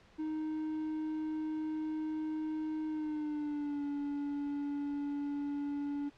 triangle tone with pitch glide, 311.1 to 286.9 Hz, D#4 to D4, 0 to -40 cents, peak -32 dBFS, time 0.18-6.1 s, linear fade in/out 20 ms, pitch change -140 cents, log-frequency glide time 2.87-3.83 s, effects pink hiss -62 dBFS RMS until 6.17 s + low-pass 4000 Hz 12 dB/octave

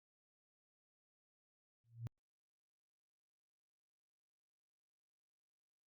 sine tone with exponential growth, 116.54 Hz, A#2, in tune, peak -37 dBFS, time 1.84-2.07 s, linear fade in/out 0 ms, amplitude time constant 48 ms, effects tanh soft clip ceiling -33 dBFS + Opus 48 kbps

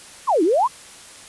sine exponential two-way sweep, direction down then up, 1169 to 301.3 to 1129 Hz, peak -14 dBFS, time 0.27-0.68 s, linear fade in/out 20 ms, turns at 0.43 s, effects white hiss -42 dBFS RMS until 1.28 s + resampled to 24000 Hz

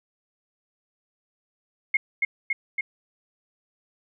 sine tone with echo, 2152 Hz, C7, 48 cents sharp, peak -17 dBFS, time 1.94-1.97 s, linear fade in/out 5 ms, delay 280 ms, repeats 3, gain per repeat -2 dB, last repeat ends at 2.81 s, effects none

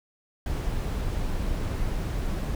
brown noise, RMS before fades -28 dBFS, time 0.46-2.55 s, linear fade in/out 2 ms, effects none

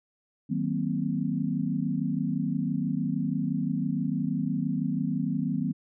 sine chord, C half-diminished seventh, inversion first, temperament just, 156.98 / 188.37 / 235.5 / 261.6 Hz, Eb3 / Gb3 / Bb3 / C4, +16 / +31 / +18 / 0 cents, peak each -31 dBFS, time 0.49-5.73 s, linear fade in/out 20 ms, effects none

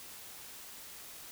silence, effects white hiss -49 dBFS RMS until 1.31 s

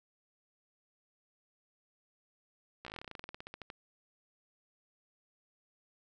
slowing click train, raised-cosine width 0.3 ms, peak -28 dBFS, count 22, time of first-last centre 2.85-3.701 s, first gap 15 ms, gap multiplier 1.09, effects none

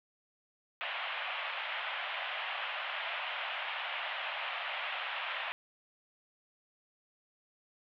white band-pass noise, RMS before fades -38 dBFS, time 0.81-5.52 s, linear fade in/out 0 ms, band 600 to 3200 Hz, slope 48 dB/octave, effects none

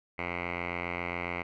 5% pulse tone with low-pass filter, 87.31 Hz, F2, in tune, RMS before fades -35 dBFS, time 0.18-1.43 s, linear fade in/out 10 ms, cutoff 2100 Hz, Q 8.4, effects none

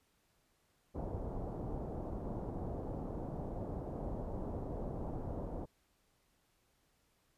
pink low-pass noise, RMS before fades -41 dBFS, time 0.94-5.66 s, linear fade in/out 20 ms, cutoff 780 Hz, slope 24 dB/octave, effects pink hiss -75 dBFS RMS until 7.37 s + resampled to 32000 Hz

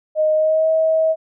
sine tone with pitch glide, 620 to 639.6 Hz, D#5 to D#5, -6 to +48 cents, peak -13 dBFS, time 0.15-1.16 s, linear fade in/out 50 ms, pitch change +54 cents, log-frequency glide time 0.34-0.69 s, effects none

